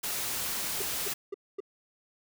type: noise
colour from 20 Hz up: white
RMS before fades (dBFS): -33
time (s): 0.03-1.14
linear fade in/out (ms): 10
type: tone bursts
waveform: triangle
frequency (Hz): 398.1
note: G4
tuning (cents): +27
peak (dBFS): -30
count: 4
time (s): 0.8-1.604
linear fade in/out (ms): 5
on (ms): 21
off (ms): 240
effects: none